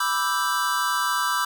square chord, E minor seventh, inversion second, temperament equal, 987.8 / 1174.7 / 1318.5 / 1568 Hz, B5 / D6 / E6 / G6, 0 / 0 / 0 / 0 cents, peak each -28 dBFS, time 0-1.45 s, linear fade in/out 5 ms, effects none

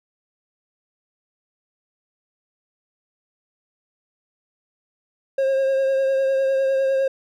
triangle tone with vibrato, 537 Hz, C5, 45 cents sharp, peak -15 dBFS, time 5.38-7.08 s, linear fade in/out 5 ms, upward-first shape triangle, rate 9.9 Hz, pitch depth 25 cents each way, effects none

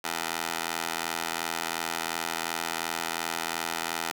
15% pulse tone with high-pass filter, 82.8 Hz, E2, 8 cents sharp, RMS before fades -32 dBFS, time 0.04-4.12 s, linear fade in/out 5 ms, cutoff 780 Hz, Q 0.61, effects 8-bit

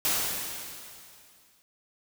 white noise with exponential decay, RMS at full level -25 dBFS, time 0.05-1.62 s, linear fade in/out 0 ms, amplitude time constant 340 ms, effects none

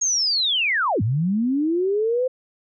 sine linear two-way sweep, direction down then up, 6645 to 98 to 521 Hz, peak -18 dBFS, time 0.01-2.28 s, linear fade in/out 10 ms, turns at 1.02 s, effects none

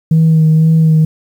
sine tone with vibrato, 159.2 Hz, D#3, 40 cents sharp, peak -4 dBFS, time 0.11-1.05 s, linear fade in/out 5 ms, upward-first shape sine, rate 2 Hz, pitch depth 23 cents each way, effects tanh soft clip ceiling -3 dBFS + 7-bit

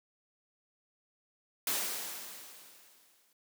white noise with exponential decay, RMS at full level -31 dBFS, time 1.67-3.33 s, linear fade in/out 2 ms, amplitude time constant 360 ms, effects high-pass 200 Hz 12 dB/octave

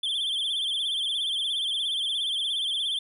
triangle tone with vibrato, 3322 Hz, G#7, in tune, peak -24 dBFS, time 0.03-2.99 s, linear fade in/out 5 ms, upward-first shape sine, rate 17 Hz, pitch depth 110 cents each way, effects resampled to 32000 Hz

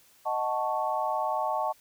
sine chord, D# half-diminished seventh, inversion none, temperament equal, 622.3 / 740 / 880 / 1108.7 Hz, D#5 / F#5 / A5 / C#6, 0 / 0 / 0 / 0 cents, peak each -32 / -32 / -30 / -33 dBFS, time 0.25-1.73 s, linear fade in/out 20 ms, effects white hiss -60 dBFS RMS until 1.8 s

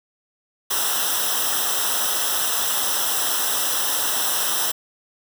white noise with comb filter, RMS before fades -22 dBFS, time 0.7-4.72 s, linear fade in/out 10 ms, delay 0.44 ms, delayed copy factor -0.9, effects none

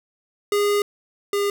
square tone pair in turn, 410 / 404.8 Hz, G#4 / G#4, -22 / -44 cents, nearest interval unison, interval 22 cents, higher first, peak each -18 / -20 dBFS, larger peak first, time 0.52-0.82 / 1.33-1.5 s, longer first, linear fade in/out 2 ms, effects none

